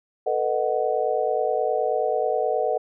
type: chord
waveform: sine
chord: B dominant seventh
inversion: third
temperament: just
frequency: 444.5 / 493.9 / 617.4 / 740.8 Hz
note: A4 / B4 / D#5 / F#5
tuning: +18 / 0 / -14 / +2 cents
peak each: -26 dBFS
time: 0.26-2.78 s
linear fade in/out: 10 ms
effects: none